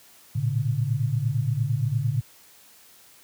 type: tone cluster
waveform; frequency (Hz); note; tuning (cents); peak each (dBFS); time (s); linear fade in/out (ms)
sine; 110.9 / 119.6 / 142.5; A2 / A#2 / C#3; +14 / +45 / +48; -26; 0.35-2.21; 10
effects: white hiss -53 dBFS RMS until 3.23 s + high-pass 60 Hz 12 dB/octave